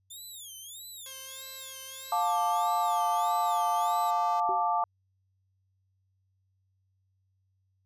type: tone with vibrato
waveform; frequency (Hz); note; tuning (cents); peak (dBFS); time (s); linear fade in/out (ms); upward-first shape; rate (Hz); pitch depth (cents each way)
10% pulse; 3500; A7; -10; -35; 0.1-4.11; 10; sine; 1.6; 230
type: tone with pitch glide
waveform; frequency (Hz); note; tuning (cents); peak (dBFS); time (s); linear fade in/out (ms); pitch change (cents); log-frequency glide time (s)
5% pulse; 530 to 512.8; C5 to C5; +22 to -35; -35; 1.06-4.4; 2; -57; 2.83-3.09
type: chord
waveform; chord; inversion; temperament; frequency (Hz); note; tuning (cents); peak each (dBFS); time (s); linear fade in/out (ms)
sine; D minor; first; just; 704.8 / 881 / 1174.7; F5 / A5 / D6; +16 / +2 / 0; -29 / -28 / -30; 2.12-4.84; 2
type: tone with exponential decay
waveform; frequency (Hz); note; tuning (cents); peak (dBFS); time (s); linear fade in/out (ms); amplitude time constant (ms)
sine; 379.1; F#4; +42; -32; 4.49-4.71; 0; 46
effects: added 95 Hz sine -70 dBFS peak until 7.85 s + resampled to 32000 Hz